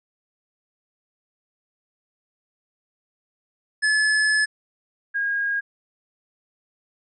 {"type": "tone pair in turn", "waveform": ["square", "sine"], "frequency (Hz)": [1719, 1631], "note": ["A6", "G#6"], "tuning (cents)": [-41, -32], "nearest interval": "minor second", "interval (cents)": 91, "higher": "first", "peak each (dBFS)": [-18, -21], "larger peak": "first", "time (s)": [[3.82, 4.46], [5.14, 5.61]], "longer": "first", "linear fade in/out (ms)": 20, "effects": ["resampled to 24000 Hz"]}